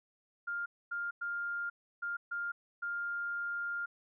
sine tone bursts at uneven times, 1403 Hz, F6, 8 cents sharp, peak -34 dBFS, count 6, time 0.47-0.66 / 0.91-1.11 / 1.21-1.7 / 2.02-2.17 / 2.31-2.52 / 2.82-3.86 s, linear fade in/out 10 ms, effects none

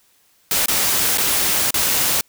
white noise with dropouts, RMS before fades -18 dBFS, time 0.51-2.21 s, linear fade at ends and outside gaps 2 ms, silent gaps 0.659-0.682 / 1.175-1.181 / 1.707-1.741 s, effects white hiss -58 dBFS RMS until 2.28 s

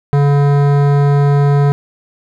sine tone with hard clipping, 142.6 Hz, C#3, 49 cents sharp, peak -10 dBFS, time 0.13-1.72 s, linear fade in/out 0 ms, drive 16 dB, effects none

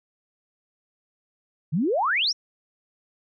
sine exponential sweep, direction up, 136.6 to 5960 Hz, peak -20 dBFS, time 1.72-2.33 s, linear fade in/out 20 ms, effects none

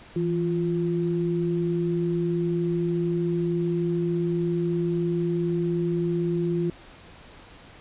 sine tone pair together, 166.6 / 348.2 Hz, E3 / F4, +19 / -5 cents, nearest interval octave + minor second, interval 1276 cents, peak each -25 dBFS, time 0.16-6.7 s, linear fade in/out 2 ms, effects pink hiss -48 dBFS RMS until 7.8 s + resampled to 8000 Hz

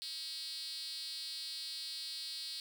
5% pulse tone with high-pass filter, 320 Hz, D#4, 49 cents sharp, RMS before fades -43 dBFS, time 0.02-2.6 s, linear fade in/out 0 ms, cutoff 4400 Hz, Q 5.3, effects none

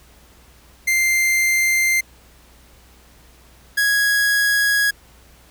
45% pulse tone pair in turn, 2093 / 1660.5 Hz, C7 / G#6, 0 / -1 cents, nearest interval major third, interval 401 cents, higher first, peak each -15 dBFS, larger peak neither, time 0.87-2.01 / 3.77-4.91 s, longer neither, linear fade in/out 10 ms, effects added 60 Hz sine -50 dBFS peak until 5.5 s + pink hiss -51 dBFS RMS until 5.5 s

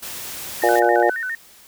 white noise, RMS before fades -32 dBFS, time 0.02-0.8 s, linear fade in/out 10 ms
sine tone with vibrato, 1661.2 Hz, G#6, in tune, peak -23 dBFS, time 0.62-1.35 s, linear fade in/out 2 ms, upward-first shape square, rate 7.4 Hz, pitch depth 170 cents each way
harmonic tone, 118.4 Hz, A#2, 27 cents sharp, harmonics 3 / 4 / 5 / 6 / 7, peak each -20 / -20 / -20 / -20 / -20 dBFS, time 0.63-1.1 s, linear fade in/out 5 ms
clicks, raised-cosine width 0.2 ms, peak -25 dBFS, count 6, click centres 0.74 / 0.784 / 0.846 / 0.956 / 1 / 1.087 s
effects white hiss -48 dBFS RMS until 1.67 s

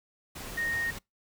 sine tone in noise, 1856 Hz, A#6, 8 cents flat, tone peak -28 dBFS, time 0.57-0.91 s, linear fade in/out 10 ms, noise pink, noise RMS -41 dBFS, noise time 0.35-0.99 s, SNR +10 dB, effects noise-tail reverb RT60 0.2 s tail -26 dB re dry

